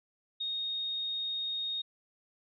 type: tone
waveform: sine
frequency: 3718 Hz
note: A#7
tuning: 5 cents flat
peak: -32 dBFS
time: 0.4-1.82 s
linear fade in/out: 10 ms
effects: none